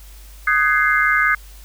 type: chord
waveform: sine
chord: Ab dominant seventh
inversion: second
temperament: equal with one note detuned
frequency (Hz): 1244.5 / 1516.3 / 1661.2 / 2093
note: Eb6 / Gb6 / Ab6 / C7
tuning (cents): 0 / +42 / 0 / 0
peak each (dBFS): -19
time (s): 0.47-1.35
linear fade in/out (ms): 5
effects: added 50 Hz sine -38 dBFS peak until 1.64 s + white hiss -47 dBFS RMS until 1.64 s